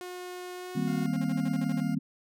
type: tone with pitch glide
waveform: sawtooth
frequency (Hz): 360.9 to 365.1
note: F#4 to F#4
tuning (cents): -43 to -23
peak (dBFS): -34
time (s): 0.01-1.06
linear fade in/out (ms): 0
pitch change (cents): +20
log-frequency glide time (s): 0.55-0.76
type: chord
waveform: sine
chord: C minor seventh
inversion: first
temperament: just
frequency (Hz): 156.98 / 196.22 / 235.5 / 261.6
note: Eb3 / G3 / Bb3 / C4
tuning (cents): +16 / +2 / +18 / 0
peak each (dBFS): -32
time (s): 0.75-1.99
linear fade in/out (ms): 10
type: tone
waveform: 20% pulse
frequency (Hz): 704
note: F5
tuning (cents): +14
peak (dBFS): -38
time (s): 0.87-1.95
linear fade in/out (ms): 10
type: tone bursts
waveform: sawtooth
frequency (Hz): 268.5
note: C4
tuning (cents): +45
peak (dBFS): -35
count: 9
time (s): 1.13-1.806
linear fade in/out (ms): 5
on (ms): 36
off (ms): 44
effects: none